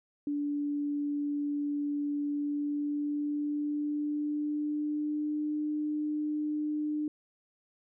sine tone with pitch glide, 290.1 to 301 Hz, D4 to D4, -21 to +43 cents, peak -29 dBFS, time 0.27-7.08 s, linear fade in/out 2 ms, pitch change +64 cents, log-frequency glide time 2.27-5.56 s, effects none

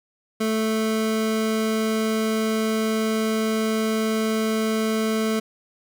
square tone pair together, 220 / 439.1 Hz, A3 / A4, 0 / -4 cents, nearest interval octave, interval 1196 cents, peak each -23 / -26 dBFS, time 0.4-5.4 s, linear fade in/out 10 ms, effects none

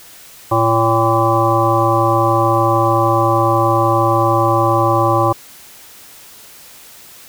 harmonic tone with a mistuned harmonic, 113.3 Hz, A#2, 49 cents flat, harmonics 1 / 3 / 5 / 7 / 9 / 10, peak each -18 / -18 / -18 / -18 / -18 / -18 dBFS, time 0.51-5.33 s, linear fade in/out 10 ms, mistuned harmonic 10, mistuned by +26 cents, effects white hiss -40 dBFS RMS until 7.28 s

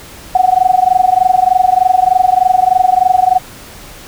sine tone with amplitude modulation, 742 Hz, F#5, 5 cents sharp, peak -3 dBFS, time 0.35-3.39 s, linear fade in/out 2 ms, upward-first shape sine, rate 23.3 Hz, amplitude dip 95%, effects pink hiss -34 dBFS RMS until 4.07 s

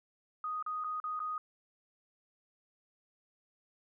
sine tone with dropouts, 1244.5 Hz, D#6, in tune, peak -34 dBFS, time 0.44-1.38 s, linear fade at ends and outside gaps 2 ms, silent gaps 0.626-0.663 / 0.839-0.844 / 1.001-1.04 / 1.193-1.201 s, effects none

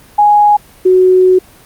sine tone pair in turn, 830.6 / 370 Hz, G#5 / F#4, 0 / 0 cents, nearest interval octave + major second, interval 1400 cents, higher first, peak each -4 dBFS, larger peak neither, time 0.18-0.57 / 0.85-1.39 s, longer second, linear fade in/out 10 ms, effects pink hiss -41 dBFS RMS until 1.65 s + Opus 32 kbps

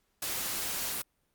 white noise, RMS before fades -34 dBFS, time 0.22-1.02 s, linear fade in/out 5 ms, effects pink hiss -75 dBFS RMS until 1.34 s + Opus 48 kbps

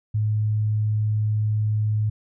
sine tone, 107 Hz, A2, 48 cents flat, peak -19 dBFS, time 0.14-2.1 s, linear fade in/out 10 ms, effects none

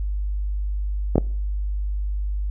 clicks, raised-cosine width 2 ms, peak -3 dBFS, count 2, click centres 1.157 / 1.181 s, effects noise-tail reverb RT60 0.6 s tail -25 dB re dry + added 50 Hz sine -22 dBFS peak until 2.5 s

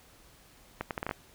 accelerating click train, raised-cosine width 0.5 ms, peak -17 dBFS, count 7, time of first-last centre 0.81-1.111 s, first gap 98 ms, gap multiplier 0.72, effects pink hiss -58 dBFS RMS until 1.34 s

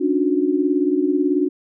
sine tone cluster, 281.2 / 299.4 / 363.7 Hz, C#4 / D4 / F#4, +25 / +33 / -30 cents, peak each -20 dBFS, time 0-1.49 s, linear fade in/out 20 ms, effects none

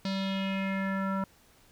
square tone with low-pass filter sweep, 193.4 Hz, G3, 23 cents flat, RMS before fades -31 dBFS, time 0.05-1.24 s, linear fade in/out 2 ms, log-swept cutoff 4500 to 1200 Hz, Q 3.7, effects pink hiss -61 dBFS RMS until 1.71 s

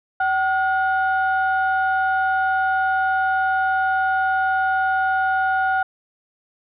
sine tone pair together, 762 / 1438.5 Hz, G5 / F#6, -49 / -49 cents, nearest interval major seventh, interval 1100 cents, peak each -18 / -20 dBFS, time 0.2-5.83 s, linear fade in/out 5 ms, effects tanh soft clip ceiling -11 dBFS

